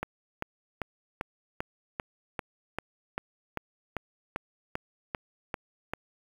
click train, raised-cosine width 0.5 ms, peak -16 dBFS, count 16, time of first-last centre 0.03-5.936 s, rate 2.54 Hz, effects 7-bit

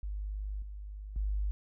sine tone with level steps, 50.7 Hz, G#1, 41 cents flat, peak -34 / -40 / -29 dBFS, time 0.03-1.51 s, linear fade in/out 0 ms, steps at 0.62 / 1.16 s, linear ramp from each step 2 ms, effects none

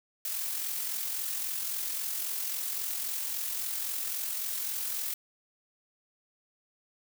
blue noise with amplitude modulation, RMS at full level -32 dBFS, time 0.25-5.14 s, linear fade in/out 2 ms, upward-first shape sine, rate 43.7 Hz, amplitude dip 40%, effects none

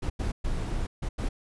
brown noise bursts at uneven times, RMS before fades -29 dBFS, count 5, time 0.02-0.1 / 0.19-0.32 / 0.44-0.87 / 1.02-1.09 / 1.18-1.29 s, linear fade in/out 10 ms, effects resampled to 24000 Hz

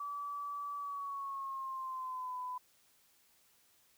sine tone with pitch glide, 1151 to 1002 Hz, D6 to B5, -35 to +25 cents, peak -38 dBFS, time 0-2.58 s, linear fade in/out 5 ms, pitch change -240 cents, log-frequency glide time 0.77-2.36 s, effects white hiss -69 dBFS RMS until 3.97 s

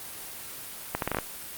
accelerating click train, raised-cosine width 0.5 ms, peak -11 dBFS, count 7, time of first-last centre 0.95-1.187 s, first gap 72 ms, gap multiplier 0.75, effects white hiss -40 dBFS RMS until 1.57 s + Opus 32 kbps

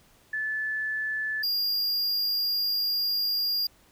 sine / square tone pair in turn, 1738 / 4817 Hz, A6 / D8, -22 / +43 cents, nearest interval octave + tritone, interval 1765 cents, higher second, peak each -27 / -25 dBFS, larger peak second, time 0.33-1.43 / 1.43-3.67 s, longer second, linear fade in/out 5 ms, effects pink hiss -60 dBFS RMS until 3.91 s

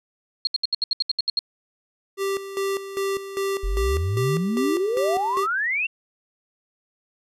sine tone bursts, 4272 Hz, C8, 35 cents sharp, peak -18 dBFS, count 11, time 0.45-1.391 s, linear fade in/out 2 ms, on 21 ms, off 71 ms
square tone with tremolo, 392 Hz, G4, in tune, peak -23 dBFS, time 2.17-5.47 s, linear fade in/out 50 ms, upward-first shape square, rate 2.5 Hz, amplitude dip 70%
sine exponential sweep, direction up, 40.67 to 2774 Hz, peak -21 dBFS, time 3.63-5.87 s, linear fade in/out 10 ms
effects resampled to 32000 Hz

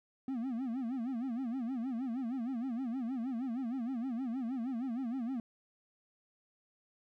triangle tone with vibrato, 247 Hz, B3, in tune, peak -32 dBFS, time 0.28-5.4 s, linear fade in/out 2 ms, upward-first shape sine, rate 6.4 Hz, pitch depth 170 cents each way, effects none

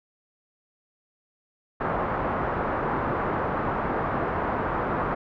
white low-pass noise, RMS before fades -27 dBFS, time 1.8-5.15 s, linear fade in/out 10 ms, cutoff 1300 Hz, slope 24 dB/octave, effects none

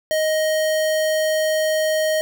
square tone, 625 Hz, D#5, 8 cents sharp, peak -18 dBFS, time 0.11-2.21 s, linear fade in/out 0 ms, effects none

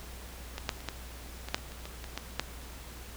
clicks, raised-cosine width 0.2 ms, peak -19 / -11 / -30 / -16 / -21 / -9 / -30 / -29 / -23 / -24 / -16 / -10 dBFS, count 12, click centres 0.581 / 0.692 / 0.805 / 0.887 / 1.486 / 1.545 / 1.581 / 1.72 / 1.855 / 2.042 / 2.176 / 2.396 s, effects added 60 Hz sine -45 dBFS peak until 3.16 s + pink hiss -48 dBFS RMS until 3.16 s

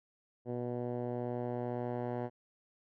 10% pulse tone with low-pass filter sweep, 122 Hz, B2, 21 cents flat, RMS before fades -37 dBFS, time 0.45-2.3 s, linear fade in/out 50 ms, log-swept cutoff 520 to 1000 Hz, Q 1.1, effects none

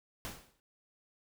pink noise with exponential decay, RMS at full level -39 dBFS, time 0.25-0.6 s, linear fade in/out 0 ms, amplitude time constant 74 ms, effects none

